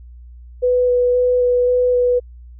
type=tone with vibrato; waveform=sine; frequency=494.8 Hz; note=B4; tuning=3 cents sharp; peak=-12 dBFS; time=0.62-2.2 s; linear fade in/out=20 ms; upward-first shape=square; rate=1.9 Hz; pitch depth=8 cents each way; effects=added 60 Hz sine -36 dBFS peak until 2.59 s